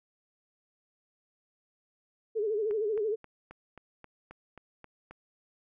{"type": "tone with vibrato", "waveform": "sine", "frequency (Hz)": 426.9, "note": "G#4", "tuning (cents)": 48, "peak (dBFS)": -27, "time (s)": [2.35, 3.16], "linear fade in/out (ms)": 20, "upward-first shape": "sine", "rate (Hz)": 13, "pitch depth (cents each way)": 96}
{"type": "click train", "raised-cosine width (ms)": 0.5, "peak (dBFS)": -32, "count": 10, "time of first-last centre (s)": [2.71, 5.11], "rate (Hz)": 3.75}
{"effects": []}